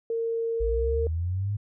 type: tone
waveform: sine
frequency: 458 Hz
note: A#4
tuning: 31 cents flat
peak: -25 dBFS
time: 0.1-1.07 s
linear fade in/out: 2 ms
type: linear sweep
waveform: sine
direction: up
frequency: 51.7 to 105.2 Hz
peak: -25 dBFS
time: 0.6-1.57 s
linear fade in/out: 10 ms
effects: none